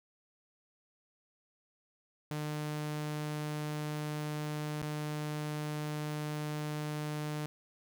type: tone with dropouts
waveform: sawtooth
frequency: 150.7 Hz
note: D3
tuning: 45 cents sharp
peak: -31 dBFS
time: 2.31-7.46 s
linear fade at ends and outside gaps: 0 ms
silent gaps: 4.818-4.828 s
effects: none